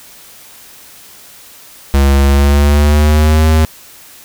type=tone with pitch glide; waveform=square; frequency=69.3 to 78.69 Hz; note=C#2 to D#2; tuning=0 to +20 cents; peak=-7 dBFS; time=1.94-3.65 s; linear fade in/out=0 ms; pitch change=+220 cents; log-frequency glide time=2.27-3.47 s; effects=white hiss -38 dBFS RMS until 4.24 s